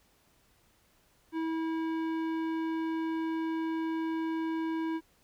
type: tone with tanh clipping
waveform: sine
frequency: 323.9 Hz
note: E4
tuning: 30 cents flat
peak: -32 dBFS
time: 1.32-5.01 s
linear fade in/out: 50 ms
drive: 15 dB
effects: pink hiss -67 dBFS RMS until 5.23 s